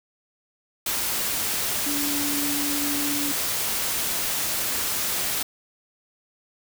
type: tone in noise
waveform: sine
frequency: 288.8 Hz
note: D4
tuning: 29 cents flat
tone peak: -28 dBFS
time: 1.86-3.32 s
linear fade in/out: 5 ms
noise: white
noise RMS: -26 dBFS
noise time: 0.86-5.43 s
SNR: -5 dB
effects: none